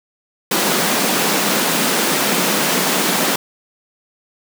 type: high-pass noise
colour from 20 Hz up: pink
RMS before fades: -17 dBFS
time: 0.51-3.36 s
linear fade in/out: 5 ms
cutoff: 170 Hz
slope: 48 dB/octave
effects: none